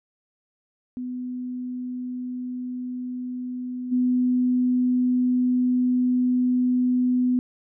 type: tone with level steps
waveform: sine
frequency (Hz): 250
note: B3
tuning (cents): +21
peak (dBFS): -28 / -18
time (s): 0.97-7.39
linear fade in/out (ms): 0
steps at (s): 3.91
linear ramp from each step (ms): 20
effects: none